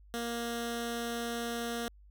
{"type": "tone with notch filter", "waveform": "10% pulse", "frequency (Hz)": 234.7, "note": "A#3", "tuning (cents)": 12, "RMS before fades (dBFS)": -36, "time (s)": [0.14, 1.88], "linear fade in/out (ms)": 0, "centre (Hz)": 980, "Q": 1.7, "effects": ["added 50 Hz sine -54 dBFS peak until 2.1 s"]}